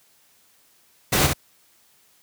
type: noise with echo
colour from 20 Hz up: pink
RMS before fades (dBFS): -18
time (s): 1.12-1.27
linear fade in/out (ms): 10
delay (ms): 65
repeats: 1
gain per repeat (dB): -4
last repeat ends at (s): 1.335
effects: white hiss -59 dBFS RMS until 2.22 s + high-pass 60 Hz 12 dB/octave